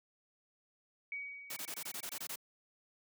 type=tone with exponential decay; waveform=sine; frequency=2258 Hz; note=C#7; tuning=31 cents sharp; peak=-37 dBFS; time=1.12-2.23 s; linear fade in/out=2 ms; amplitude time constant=240 ms
type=noise bursts; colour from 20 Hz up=white; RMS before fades=-42 dBFS; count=10; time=1.5-2.358 s; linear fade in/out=5 ms; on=66 ms; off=22 ms
effects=high-pass 150 Hz 12 dB/octave